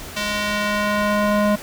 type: tone with band-pass filter sweep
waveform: square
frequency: 207.8 Hz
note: G#3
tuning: 1 cent sharp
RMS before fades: -20 dBFS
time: 0.16-1.56 s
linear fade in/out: 10 ms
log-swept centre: 3500 to 630 Hz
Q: 0.73
effects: pink hiss -35 dBFS RMS until 1.62 s